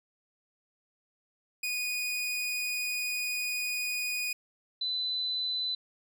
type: tone pair in turn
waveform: sawtooth / sine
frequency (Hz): 2472 / 4008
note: D#7 / B7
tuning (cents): -12 / +25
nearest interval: minor sixth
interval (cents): 837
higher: second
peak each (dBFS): -27 / -29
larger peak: first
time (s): 1.63-4.33 / 4.81-5.75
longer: first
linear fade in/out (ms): 5
effects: none